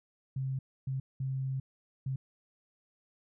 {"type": "tone bursts at uneven times", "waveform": "sine", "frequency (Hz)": 133, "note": "C3", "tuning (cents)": 29, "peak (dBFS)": -31, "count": 4, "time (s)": [[0.36, 0.59], [0.87, 1], [1.2, 1.6], [2.06, 2.16]], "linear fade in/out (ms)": 5, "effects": []}